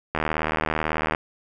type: click train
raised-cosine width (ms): 0.5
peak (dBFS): -8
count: 79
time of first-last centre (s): 0.15-1.149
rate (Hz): 78.1
effects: none